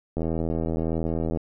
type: click train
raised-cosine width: 2 ms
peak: -14 dBFS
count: 99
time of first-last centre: 0.17-1.372 s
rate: 81.5 Hz
effects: none